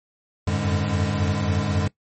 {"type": "tone cluster", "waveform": "square", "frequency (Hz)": [89, 92.8, 103.5, 147.1, 203.3], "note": ["F2", "F#2", "G#2", "D3", "G#3"], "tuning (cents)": [33, 6, -5, 3, -37], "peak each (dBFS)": -28, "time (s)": [0.47, 1.88], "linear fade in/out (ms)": 5, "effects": ["noise-tail reverb RT60 0.1 s tail -19 dB re dry", "MP3 32 kbps"]}